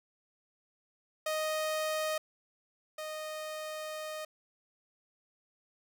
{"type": "tone pair in turn", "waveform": "sawtooth", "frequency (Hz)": [622.3, 619.2], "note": ["D#5", "D#5"], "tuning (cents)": [0, -9], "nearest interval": "unison", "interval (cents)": 9, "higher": "first", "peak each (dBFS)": [-27, -34], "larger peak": "first", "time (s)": [[1.26, 2.18], [2.98, 4.25]], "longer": "second", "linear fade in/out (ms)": 5, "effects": []}